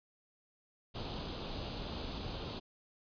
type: noise with comb filter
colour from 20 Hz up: pink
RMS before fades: -41 dBFS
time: 0.94-2.6 s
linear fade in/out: 20 ms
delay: 0.26 ms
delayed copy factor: +0.65
effects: resampled to 11025 Hz